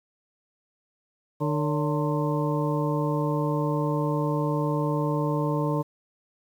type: harmonic tone with a mistuned harmonic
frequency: 150 Hz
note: D3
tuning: 37 cents sharp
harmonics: 1 / 2 / 3 / 4 / 6 / 7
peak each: -26 / -29 / -31 / -32 / -34 / -34 dBFS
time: 1.4-5.83 s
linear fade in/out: 20 ms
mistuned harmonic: 4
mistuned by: -89 cents
effects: 9-bit